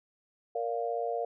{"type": "chord", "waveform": "sine", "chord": "Bb major", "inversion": "none", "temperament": "just", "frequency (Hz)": [466.2, 582.7, 699.2], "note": ["Bb4", "D5", "F5"], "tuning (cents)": [0, -14, 2], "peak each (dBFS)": [-33, -37, -33], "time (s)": [0.55, 1.25], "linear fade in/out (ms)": 5, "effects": []}